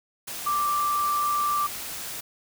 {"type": "tone in noise", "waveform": "sine", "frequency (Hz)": 1174.7, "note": "D6", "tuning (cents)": 0, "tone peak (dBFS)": -22, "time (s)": [0.46, 1.67], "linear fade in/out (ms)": 10, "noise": "white", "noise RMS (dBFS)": -35, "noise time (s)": [0.27, 2.21], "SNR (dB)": 10, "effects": []}